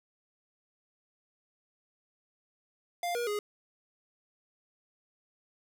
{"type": "tone with pitch steps", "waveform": "square", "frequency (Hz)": [699, 477.7, 415.1], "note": ["F5", "A#4", "G#4"], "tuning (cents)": [1, 42, -1], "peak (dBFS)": -31, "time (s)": [3.03, 3.39], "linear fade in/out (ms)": 2, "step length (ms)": 120, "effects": []}